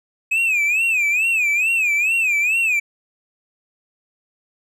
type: tone with vibrato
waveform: triangle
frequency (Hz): 2517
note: D#7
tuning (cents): +19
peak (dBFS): -14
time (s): 0.31-2.8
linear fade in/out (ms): 10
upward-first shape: sine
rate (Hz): 2.3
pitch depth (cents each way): 150
effects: none